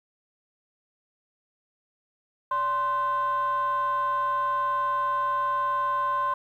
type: tone with frequency modulation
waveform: sine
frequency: 1046.5 Hz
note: C6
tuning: in tune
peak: -22 dBFS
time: 2.51-6.34 s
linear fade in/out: 5 ms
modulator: 468 Hz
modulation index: 0.43
effects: tanh soft clip ceiling -19 dBFS + 10-bit